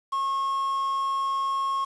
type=tone; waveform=triangle; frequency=1088 Hz; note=C#6; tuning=33 cents flat; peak=-22 dBFS; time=0.12-1.85 s; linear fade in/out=10 ms; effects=resampled to 22050 Hz + 8-bit